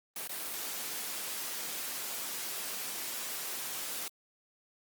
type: noise with dropouts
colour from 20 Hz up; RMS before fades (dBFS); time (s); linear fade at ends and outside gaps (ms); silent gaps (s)
white; -38; 0.16-4.08; 2; 0.275-0.293
effects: high-pass 200 Hz 12 dB/octave + Opus 32 kbps